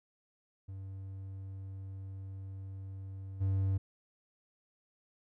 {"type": "tone with level steps", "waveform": "triangle", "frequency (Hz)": 96.4, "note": "G2", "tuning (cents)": -28, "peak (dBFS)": [-39, -26], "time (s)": [0.68, 3.78], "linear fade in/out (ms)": 10, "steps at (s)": 3.4, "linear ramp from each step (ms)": 20, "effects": []}